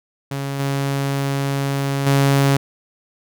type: tone with level steps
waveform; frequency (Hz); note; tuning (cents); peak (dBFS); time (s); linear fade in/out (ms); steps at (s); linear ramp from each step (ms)
sawtooth; 138.59; C#3; 0; -19 / -15 / -9; 0.31-2.57; 5; 0.59 / 2.06; 10
effects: none